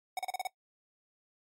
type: tone bursts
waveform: square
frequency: 746 Hz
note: F#5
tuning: 14 cents sharp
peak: -32 dBFS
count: 6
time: 0.17-0.471 s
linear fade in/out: 2 ms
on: 21 ms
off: 35 ms
effects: noise-tail reverb RT60 0.1 s tail -19 dB re dry + MP3 64 kbps